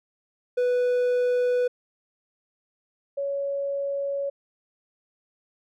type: tone pair in turn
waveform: triangle / sine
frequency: 493.9 / 559 Hz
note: B4 / C#5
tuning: 0 / +14 cents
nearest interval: major second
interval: 214 cents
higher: second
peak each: -18 / -25 dBFS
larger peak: first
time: 0.57-1.68 / 3.17-4.3 s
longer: second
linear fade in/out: 10 ms
effects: none